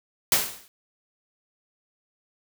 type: noise with exponential decay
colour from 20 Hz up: white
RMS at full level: -17 dBFS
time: 0.32-0.68 s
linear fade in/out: 1 ms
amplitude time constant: 77 ms
effects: none